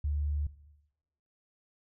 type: tone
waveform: sine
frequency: 73.42 Hz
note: D2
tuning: in tune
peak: -28 dBFS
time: 0.04-0.47 s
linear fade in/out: 5 ms
effects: noise-tail reverb RT60 0.9 s tail -17 dB re dry

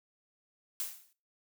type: noise with exponential decay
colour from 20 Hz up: blue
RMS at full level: -33 dBFS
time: 0.8-1.13 s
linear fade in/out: 0 ms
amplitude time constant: 71 ms
effects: noise-tail reverb RT60 0.3 s tail -17 dB re dry

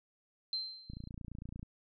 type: tone with exponential decay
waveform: sine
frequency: 4118 Hz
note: C8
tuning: 28 cents flat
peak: -31 dBFS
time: 0.53-1.09 s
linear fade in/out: 1 ms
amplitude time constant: 120 ms
type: click train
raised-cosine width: 5 ms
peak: -32 dBFS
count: 22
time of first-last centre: 0.9-1.629 s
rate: 28.8 Hz
effects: none

